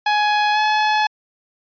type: tone with pitch glide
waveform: sawtooth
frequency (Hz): 838 to 853.1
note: G#5 to G#5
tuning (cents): +15 to +46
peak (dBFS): -11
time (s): 0.06-1.07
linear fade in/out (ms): 5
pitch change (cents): +31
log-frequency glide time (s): 0.53-0.58
effects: resampled to 11025 Hz